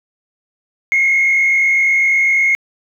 sine tone with frequency modulation, 2156 Hz, C#7, 49 cents flat, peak -9 dBFS, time 0.92-2.55 s, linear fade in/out 0 ms, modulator 48 Hz, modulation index 0.95, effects tanh soft clip ceiling -7 dBFS + 8-bit

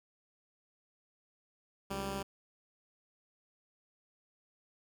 10% pulse tone pair together, 69.26 / 196 Hz, C#2 / G3, -1 / 0 cents, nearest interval octave + tritone, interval 1801 cents, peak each -34 / -29 dBFS, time 1.9-2.23 s, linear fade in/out 10 ms, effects none

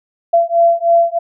sine beating tone pair, 677 / 680.2 Hz, E5 / F5, +46 / -46 cents, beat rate 3.2 Hz, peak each -12 dBFS, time 0.33-1.19 s, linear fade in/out 10 ms, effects none

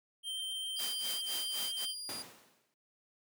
square tone with vibrato, 3136 Hz, G7, in tune, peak -37 dBFS, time 0.23-1.95 s, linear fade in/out 50 ms, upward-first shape sine, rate 7.5 Hz, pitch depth 10 cents each way
30% pulse tone bursts, 4833 Hz, D8, 49 cents sharp, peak -38 dBFS, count 3, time 0.76-2.226 s, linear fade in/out 10 ms, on 460 ms, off 43 ms
white noise with tremolo, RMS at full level -40 dBFS, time 0.78-1.86 s, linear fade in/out 20 ms, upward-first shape sine, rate 3.9 Hz, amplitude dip 90%
pink noise with exponential decay, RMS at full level -41 dBFS, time 2.09-2.74 s, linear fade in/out 1 ms, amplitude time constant 140 ms
effects noise-tail reverb RT60 0.5 s tail -26 dB re dry + high-pass 200 Hz 12 dB/octave

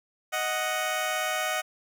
15% pulse tone pair together, 623.4 / 740 Hz, D#5 / F#5, +3 / 0 cents, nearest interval minor third, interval 297 cents, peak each -23 dBFS, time 0.32-1.62 s, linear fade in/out 20 ms, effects none

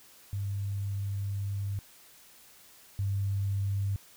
sine tone pair in turn, 99.7 / 98.95 Hz, G2 / G2, +30 / +17 cents, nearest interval unison, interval 13 cents, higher first, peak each -30 / -27 dBFS, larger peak second, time 0.33-1.79 / 2.99-3.96 s, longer first, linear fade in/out 0 ms, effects white hiss -56 dBFS RMS until 4.16 s

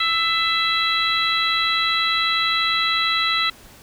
harmonic tone with a mistuned harmonic, 659.3 Hz, E5, in tune, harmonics 2 / 3 / 4 / 5 / 6, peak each -23 / -24 / -27 / -26 / -22 dBFS, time 0-3.5 s, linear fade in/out 5 ms, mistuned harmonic 3, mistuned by +26 cents, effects pink hiss -46 dBFS RMS until 3.82 s

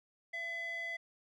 square tone with band-pass filter, 672 Hz, E5, 33 cents sharp, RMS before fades -40 dBFS, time 0.33-0.97 s, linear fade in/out 10 ms, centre 2000 Hz, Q 3.6, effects none

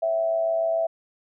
sine tone with amplitude modulation, 659.3 Hz, E5, in tune, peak -18 dBFS, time 0.02-0.87 s, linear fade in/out 10 ms, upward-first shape sine, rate 107 Hz, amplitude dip 55%, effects none

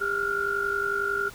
sine tone cluster, 401.4 / 1382 / 1433 Hz, G4 / F6 / F6, +41 / -19 / +44 cents, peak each -31 / -28 / -28 dBFS, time 0-1.3 s, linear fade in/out 20 ms, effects pink hiss -46 dBFS RMS until 1.34 s

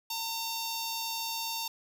10% pulse tone with notch filter, 911 Hz, A#5, 40 cents flat, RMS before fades -35 dBFS, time 0.1-1.68 s, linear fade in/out 5 ms, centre 1800 Hz, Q 0.55, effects 10-bit

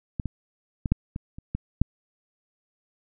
clicks, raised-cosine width 5 ms, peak -15 / -16 / -14 / -7 / -19 / -27 / -15 / -6 dBFS, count 8, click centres 0.198 / 0.257 / 0.858 / 0.92 / 1.161 / 1.385 / 1.55 / 1.816 s, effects none

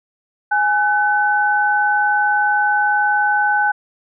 sine tone pair together, 830.6 / 1511.1 Hz, G#5 / F#6, 0 / +36 cents, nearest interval minor seventh, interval 1036 cents, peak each -16 dBFS, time 0.51-3.72 s, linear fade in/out 10 ms, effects none

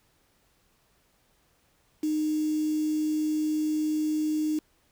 sine tone with quantisation, 307.2 Hz, D#4, 22 cents flat, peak -24 dBFS, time 2.03-4.59 s, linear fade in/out 5 ms, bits 7, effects pink hiss -67 dBFS RMS until 4.91 s

